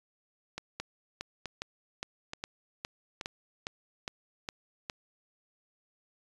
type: two click trains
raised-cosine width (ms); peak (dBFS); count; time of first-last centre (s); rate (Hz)
0.2; -18 / -20; 11 / 4; 0.8-4.898 / 0.58-3.212; 2.44 / 1.14
effects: resampled to 24000 Hz